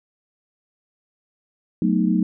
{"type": "chord", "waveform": "sine", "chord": "B dominant seventh", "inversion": "second", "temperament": "equal", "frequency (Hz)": [185, 220, 246.9, 311.1], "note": ["F#3", "A3", "B3", "D#4"], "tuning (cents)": [0, 0, 0, 0], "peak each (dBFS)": [-20, -21, -25, -23], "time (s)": [1.82, 2.23], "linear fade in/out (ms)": 2, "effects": []}